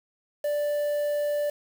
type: tone with quantisation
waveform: triangle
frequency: 587.3 Hz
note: D5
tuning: in tune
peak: -22 dBFS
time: 0.44-1.5 s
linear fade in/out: 5 ms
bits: 7
effects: none